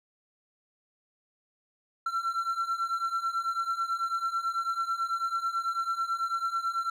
triangle beating tone pair, 1348 / 1357.1 Hz, E6 / E6, +38 / +50 cents, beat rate 9.1 Hz, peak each -31 / -28 dBFS, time 2.06-6.9 s, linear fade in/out 5 ms, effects none

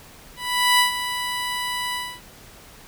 15% pulse tone with ADSR envelope, 987.8 Hz, B5, in tune, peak -7 dBFS, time 0.36-2.21 s, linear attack 430 ms, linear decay 120 ms, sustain -11 dB, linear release 270 ms, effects pink hiss -46 dBFS RMS until 2.87 s

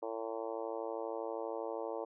harmonic tone, 112.5 Hz, A2, 39 cents sharp, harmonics 3 / 4 / 5 / 6 / 7 / 8 / 9 / 10, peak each -45 / -41 / -42 / -47 / -48 / -48 / -51 / -56 dBFS, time 0.02-2.05 s, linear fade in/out 10 ms, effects none

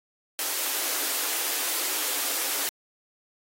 white high-pass noise, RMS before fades -28 dBFS, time 0.39-2.69 s, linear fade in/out 0 ms, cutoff 270 Hz, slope 96 dB/octave, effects AAC 48 kbps

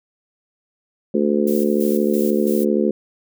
harmonic tone, 73 Hz, D2, 10 cents flat, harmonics 3 / 4 / 5 / 6 / 7, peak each -19 / -24 / -20 / -23 / -24 dBFS, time 1.14-2.91 s, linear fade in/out 5 ms
violet noise with tremolo, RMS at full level -32 dBFS, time 1.47-2.65 s, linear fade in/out 5 ms, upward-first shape square, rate 3 Hz, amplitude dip 65%
effects none

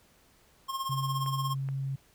square tone with tremolo, 1071 Hz, C6, 40 cents sharp, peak -30 dBFS, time 0.68-1.55 s, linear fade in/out 20 ms, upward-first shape sine, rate 17 Hz, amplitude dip 65%
sine tone, 135.8 Hz, C#3, 35 cents flat, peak -30 dBFS, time 0.89-1.96 s, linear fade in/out 10 ms
clicks, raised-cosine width 0.5 ms, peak -31 dBFS, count 2, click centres 1.262 / 1.688 s
effects pink hiss -63 dBFS RMS until 2.14 s

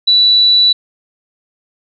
sine tone, 3951 Hz, B7, in tune, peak -6 dBFS, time 0.07-0.73 s, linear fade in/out 10 ms, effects none

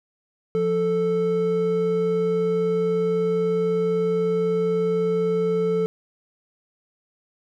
triangle tone pair together, 174.61 / 440 Hz, F3 / A4, 0 / 0 cents, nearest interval octave + major third, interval 1600 cents, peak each -24 / -18 dBFS, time 0.55-5.86 s, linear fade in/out 0 ms, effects none

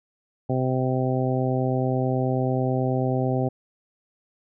harmonic tone, 129.2 Hz, C3, 21 cents flat, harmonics 1 / 2 / 3 / 4 / 5 / 6, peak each -24 / -27 / -29 / -30 / -31 / -32 dBFS, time 0.49-3.49 s, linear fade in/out 10 ms, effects none

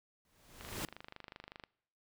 pink noise with exponential growth, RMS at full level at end -37 dBFS, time 0.25-0.85 s, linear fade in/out 1 ms, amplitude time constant 130 ms
click train, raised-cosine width 0.3 ms, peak -31 dBFS, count 27, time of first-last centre 0.61-1.638 s, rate 25.3 Hz
effects noise-tail reverb RT60 0.7 s tail -24 dB re dry

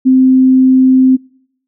sine tone, 259.8 Hz, C4, 12 cents flat, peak -4 dBFS, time 0.05-1.17 s, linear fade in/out 20 ms, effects noise-tail reverb RT60 0.7 s tail -26 dB re dry

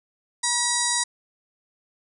harmonic tone with a mistuned harmonic, 963 Hz, B5, 44 cents flat, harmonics 1 / 2 / 4 / 5 / 6 / 7 / 8 / 9 / 10, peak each -30 / -30 / -30 / -30 / -30 / -30 / -30 / -30 / -30 dBFS, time 0.43-1.04 s, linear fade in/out 10 ms, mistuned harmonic 6, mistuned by -16 cents, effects none

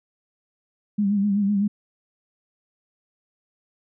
sine tone with vibrato, 202.2 Hz, G#3, 46 cents flat, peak -18 dBFS, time 0.98-1.68 s, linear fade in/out 10 ms, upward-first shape sine, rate 7.9 Hz, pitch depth 58 cents each way, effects none

